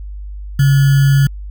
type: tone with sample-and-hold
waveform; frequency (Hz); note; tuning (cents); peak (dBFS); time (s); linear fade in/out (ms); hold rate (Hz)
sine; 138.59; C#3; 0; -7; 0.59-1.27; 5; 1575
effects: added 50 Hz sine -25 dBFS peak until 1.5 s